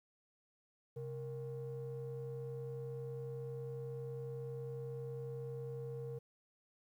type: ring-modulated tone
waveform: triangle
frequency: 167 Hz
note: E3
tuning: 23 cents sharp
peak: -35 dBFS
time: 0.96-6.19 s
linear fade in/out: 10 ms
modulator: 299 Hz
effects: tanh soft clip ceiling -35 dBFS + 12-bit